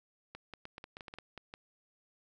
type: clicks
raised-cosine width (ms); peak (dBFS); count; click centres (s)
0.3; -29; 12; 0.35 / 0.537 / 0.654 / 0.781 / 0.841 / 0.969 / 1.008 / 1.082 / 1.139 / 1.186 / 1.377 / 1.539
effects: none